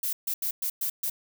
violet noise bursts at uneven times, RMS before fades -29 dBFS, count 6, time 0.03-0.13 / 0.27-0.34 / 0.42-0.51 / 0.62-0.7 / 0.81-0.9 / 1.03-1.1 s, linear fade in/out 5 ms, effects none

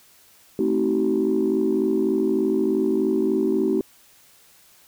sine chord, A diminished seventh, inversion none, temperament just, 220 / 264 / 316.8 / 380.2 Hz, A3 / C4 / Eb4 / Gb4, 0 / +16 / +31 / +47 cents, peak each -25 / -25 / -23 / -21 dBFS, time 0.59-3.81 s, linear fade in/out 2 ms, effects tanh soft clip ceiling -11 dBFS + white hiss -54 dBFS RMS until 4.87 s

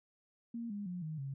sine tone with pitch steps, 233.1 / 204.1 / 178.71 / 156.48 / 137.01 Hz, A#3 / G#3 / F3 / D#3 / C#3, 0 / -30 / +40 / +10 / -20 cents, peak -38 dBFS, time 0.54-1.34 s, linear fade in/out 5 ms, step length 160 ms, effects none

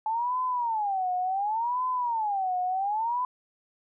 sine tone with vibrato, 859 Hz, A5, 42 cents flat, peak -25 dBFS, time 0.06-3.25 s, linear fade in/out 2 ms, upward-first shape sine, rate 0.69 Hz, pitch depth 290 cents each way, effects none

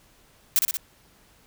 blue noise with echo, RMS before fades -19 dBFS, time 0.56-0.59 s, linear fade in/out 0 ms, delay 60 ms, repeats 3, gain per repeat -3 dB, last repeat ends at 0.77 s, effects pink hiss -58 dBFS RMS until 1.46 s

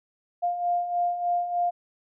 sine beating tone pair, 700 / 703.3 Hz, F5 / F5, +4 / +12 cents, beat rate 3.3 Hz, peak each -31 / -24 dBFS, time 0.42-1.71 s, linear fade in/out 20 ms, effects none

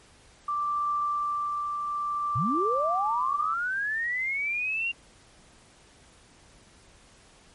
sine tone with tremolo, 1174.7 Hz, D6, in tune, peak -24 dBFS, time 0.48-3.54 s, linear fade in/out 5 ms, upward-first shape triangle, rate 0.58 Hz, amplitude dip 40%
sine linear sweep, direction up, 97.8 to 2794 Hz, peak -26 dBFS, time 2.35-4.92 s, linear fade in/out 10 ms
effects pink hiss -56 dBFS RMS until 7.54 s + MP3 48 kbps

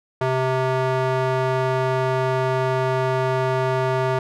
square tone with band-pass filter, 130.2 Hz, C3, 8 cents flat, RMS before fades -21 dBFS, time 0.21-4.19 s, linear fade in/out 5 ms, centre 760 Hz, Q 0.85, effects none

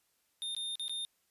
square tone with dropouts, 3640 Hz, A#7, 42 cents flat, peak -36 dBFS, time 0.42-1.05 s, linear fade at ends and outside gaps 0 ms, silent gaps 0.549-0.565 / 0.755-0.796 / 0.881-0.895 s, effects white hiss -75 dBFS RMS until 1.3 s + resampled to 32000 Hz

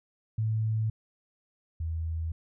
sine tone pair in turn, 110 / 81.26 Hz, A2 / E2, 0 / -24 cents, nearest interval perfect fourth, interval 524 cents, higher first, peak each -25 / -29 dBFS, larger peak first, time 0.38-0.9 / 1.8-2.32 s, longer neither, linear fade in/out 5 ms, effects none

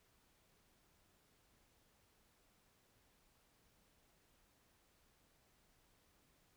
silence, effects pink hiss -74 dBFS RMS until 6.56 s

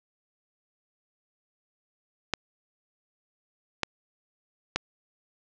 clicks, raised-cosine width 0.2 ms, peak -7 dBFS, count 3, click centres 2.337 / 3.833 / 4.76 s, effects low-pass 6000 Hz 12 dB/octave

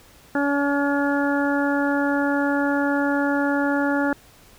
harmonic tone, 283.8 Hz, C#4, 41 cents sharp, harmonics 1 / 2 / 3 / 4 / 5 / 6, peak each -21 / -26 / -28 / -36 / -27 / -30 dBFS, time 0.35-4.13 s, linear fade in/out 2 ms, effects pink hiss -51 dBFS RMS until 4.58 s

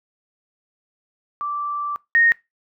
sine tone pair in turn, 1169 / 1855.7 Hz, D6 / A#6, -8 / -8 cents, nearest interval minor sixth, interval 800 cents, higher second, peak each -23 / -12 dBFS, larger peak second, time 1.41-1.96 / 2.15-2.32 s, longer first, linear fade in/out 0 ms, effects noise-tail reverb RT60 0.2 s tail -21 dB re dry

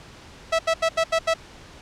sawtooth tone bursts, 654 Hz, E5, 14 cents flat, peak -14 dBFS, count 6, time 0.52-1.341 s, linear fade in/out 10 ms, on 71 ms, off 79 ms, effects pink hiss -45 dBFS RMS until 1.81 s + low-pass 6000 Hz 12 dB/octave

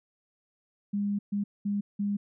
sine tone bursts at uneven times, 203.1 Hz, G#3, 38 cents flat, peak -26 dBFS, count 4, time 0.93-1.19 / 1.32-1.44 / 1.65-1.81 / 1.99-2.17 s, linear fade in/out 10 ms, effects none

